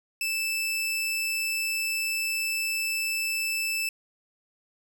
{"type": "tone", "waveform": "sawtooth", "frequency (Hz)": 2637, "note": "E7", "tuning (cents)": 0, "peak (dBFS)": -23, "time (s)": [0.21, 3.89], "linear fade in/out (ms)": 2, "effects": []}